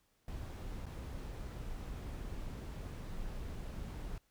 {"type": "noise with dropouts", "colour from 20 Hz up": "brown", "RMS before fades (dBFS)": -43, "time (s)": [0.28, 4.18], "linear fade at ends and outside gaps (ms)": 1, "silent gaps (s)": [0.857, 0.865], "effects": ["pink hiss -75 dBFS RMS until 4.3 s"]}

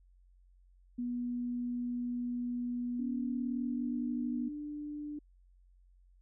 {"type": "tone", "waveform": "sine", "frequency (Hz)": 243.4, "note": "B3", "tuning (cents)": -25, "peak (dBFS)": -33, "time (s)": [0.98, 4.49], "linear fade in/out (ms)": 10}
{"type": "tone with pitch glide", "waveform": "sine", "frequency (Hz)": [281.7, 296.2], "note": ["C#4", "D4"], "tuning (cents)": [28, 15], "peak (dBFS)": -38, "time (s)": [2.99, 5.19], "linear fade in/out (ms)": 5, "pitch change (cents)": 87, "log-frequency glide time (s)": [3.48, 4.04]}
{"effects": ["added 45 Hz sine -60 dBFS peak until 6.21 s"]}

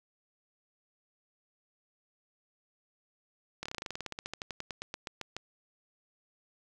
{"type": "slowing click train", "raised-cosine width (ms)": 0.2, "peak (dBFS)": -20, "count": 25, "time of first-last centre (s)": [3.63, 5.366], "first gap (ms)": 26, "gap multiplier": 1.08, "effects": []}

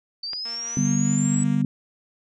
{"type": "linear sweep", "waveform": "sine", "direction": "up", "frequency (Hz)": [4549, 7902], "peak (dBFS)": -28, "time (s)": [0.23, 1.44], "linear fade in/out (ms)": 5}
{"type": "click", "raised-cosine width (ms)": 0.3, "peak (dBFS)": -21, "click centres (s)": 0.333}
{"type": "tone with tremolo", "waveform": "5% pulse", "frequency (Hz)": 233.1, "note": "A#3", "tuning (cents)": 0, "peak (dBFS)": -29, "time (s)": [0.45, 1.62], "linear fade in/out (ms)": 5, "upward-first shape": "square", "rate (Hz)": 5, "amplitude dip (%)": 25}
{"type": "chord", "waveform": "sine", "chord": "G major", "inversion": "second", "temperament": "just", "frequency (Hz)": [147, 196, 245], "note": ["D3", "G3", "B3"], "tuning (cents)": [2, 0, -14], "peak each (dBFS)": -23, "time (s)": [0.77, 1.65], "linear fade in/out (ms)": 2}
{"effects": ["resampled to 22050 Hz"]}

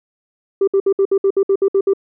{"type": "tone bursts", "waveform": "sine", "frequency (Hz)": 391.8, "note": "G4", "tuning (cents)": -1, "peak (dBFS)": -9, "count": 11, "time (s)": [0.61, 1.935], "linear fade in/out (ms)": 5, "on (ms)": 65, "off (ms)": 61, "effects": ["tanh soft clip ceiling -8 dBFS"]}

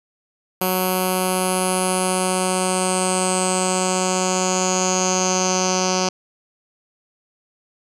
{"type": "tone with low-pass filter sweep", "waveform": "10% pulse", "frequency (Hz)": 185, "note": "F#3", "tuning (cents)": 0, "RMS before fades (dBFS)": -20, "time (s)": [0.61, 6.09], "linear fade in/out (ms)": 5, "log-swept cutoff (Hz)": [12000, 5700], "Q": 8.6, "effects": []}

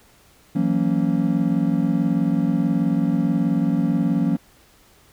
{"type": "chord", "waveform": "triangle", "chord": "F# dominant seventh", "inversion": "third", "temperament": "just", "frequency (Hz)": [166.5, 185, 231.2, 277.5], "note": ["E3", "F#3", "A#3", "C#4"], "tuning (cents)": [18, 0, -14, 2], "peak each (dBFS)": -21, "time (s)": [0.55, 4.37], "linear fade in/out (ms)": 10, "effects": ["pink hiss -54 dBFS RMS until 5.12 s"]}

